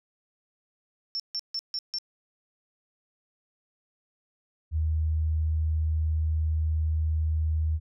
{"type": "tone bursts", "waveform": "sine", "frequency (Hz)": 5400, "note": "E8", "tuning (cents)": 41, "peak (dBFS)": -28, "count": 5, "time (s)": [1.15, 1.985], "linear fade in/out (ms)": 0, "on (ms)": 47, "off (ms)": 150}
{"type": "tone", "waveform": "sine", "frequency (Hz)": 78.6, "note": "D#2", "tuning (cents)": 18, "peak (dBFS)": -23, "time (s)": [4.71, 7.8], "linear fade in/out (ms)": 50}
{"effects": []}